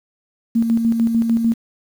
sine tone with tremolo, 229.5 Hz, A#3, 27 cents flat, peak -12 dBFS, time 0.55-1.54 s, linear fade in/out 10 ms, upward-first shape square, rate 6.7 Hz, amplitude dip 45%, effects 7-bit

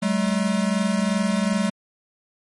square tone pair together, 191.1 / 213.8 Hz, G3 / A3, -44 / -49 cents, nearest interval major second, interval 195 cents, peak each -23 dBFS, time 0.02-1.7 s, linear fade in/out 10 ms, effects MP3 48 kbps

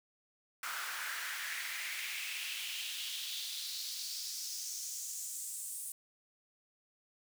pink noise with high-pass filter sweep, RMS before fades -41 dBFS, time 0.63-5.92 s, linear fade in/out 2 ms, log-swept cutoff 1300 to 9200 Hz, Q 3, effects none

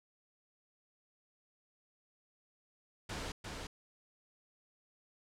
pink noise with echo, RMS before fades -41 dBFS, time 3.09-3.32 s, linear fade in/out 5 ms, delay 350 ms, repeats 1, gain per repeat -3 dB, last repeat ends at 3.67 s, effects low-pass 7000 Hz 12 dB/octave

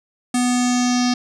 square tone with low-pass filter sweep, 246.9 Hz, B3, in tune, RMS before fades -18 dBFS, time 0.34-1.14 s, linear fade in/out 5 ms, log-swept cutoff 8700 to 5200 Hz, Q 4.7, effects none

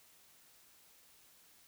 silence, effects white hiss -64 dBFS RMS until 1.67 s

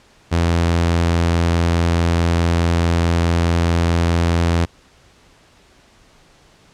sawtooth tone, 84.7 Hz, E2, 48 cents sharp, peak -10 dBFS, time 0.31-4.66 s, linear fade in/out 20 ms, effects pink hiss -51 dBFS RMS until 6.73 s + low-pass 7000 Hz 12 dB/octave

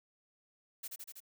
blue noise with echo, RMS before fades -42 dBFS, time 0.83-0.88 s, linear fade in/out 10 ms, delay 81 ms, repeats 4, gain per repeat -2 dB, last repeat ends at 1.204 s, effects none

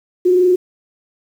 sine tone with frequency modulation, 362.7 Hz, F#4, 34 cents flat, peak -9 dBFS, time 0.25-0.56 s, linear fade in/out 10 ms, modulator 23.8 Hz, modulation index 0.33, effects 7-bit

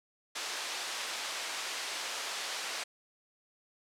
white band-pass noise, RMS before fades -38 dBFS, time 0.35-2.84 s, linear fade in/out 10 ms, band 540 to 5300 Hz, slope 12 dB/octave, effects low-pass 12000 Hz 12 dB/octave

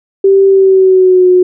sine tone with pitch glide, 390 to 363.9 Hz, G4 to F#4, -9 to -29 cents, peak -3 dBFS, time 0.24-1.43 s, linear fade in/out 5 ms, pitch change -120 cents, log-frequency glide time 0.47-1.28 s, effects none

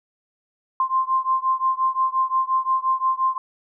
sine beating tone pair, 1046.5 / 1052.2 Hz, C6 / C6, 0 / +9 cents, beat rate 5.7 Hz, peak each -21 / -22 dBFS, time 0.8-3.38 s, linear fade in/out 2 ms, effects none

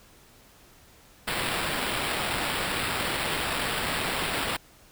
violet noise with sample-and-hold, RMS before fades -29 dBFS, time 1.27-4.57 s, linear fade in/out 10 ms, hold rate 6300 Hz, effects pink hiss -55 dBFS RMS until 4.91 s

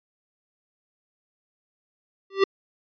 square tone with exponential growth, 390 Hz, G4, 9 cents flat, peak -13 dBFS, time 2.3-2.44 s, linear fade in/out 5 ms, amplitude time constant 29 ms, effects resampled to 11025 Hz

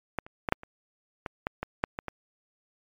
clicks, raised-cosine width 0.5 ms, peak -13 / -30 / -12 / -6 / -28 / -18 / -13 / -16 / -8 / -17 / -19 dBFS, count 11, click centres 0.187 / 0.265 / 0.488 / 0.524 / 0.634 / 1.262 / 1.469 / 1.63 / 1.839 / 1.989 / 2.083 s, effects MP3 96 kbps

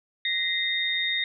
sine tone cluster, 1885 / 2063 / 3687 Hz, A#6 / C7 / A#7, +19 / -25 / -20 cents, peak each -30 / -30 / -26 dBFS, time 0.25-1.24 s, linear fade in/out 2 ms, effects none

